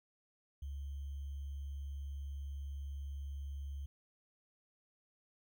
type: tone with sample-and-hold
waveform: sine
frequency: 70 Hz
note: C#2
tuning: 18 cents sharp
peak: -40 dBFS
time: 0.62-3.86 s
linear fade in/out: 5 ms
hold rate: 3150 Hz
effects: none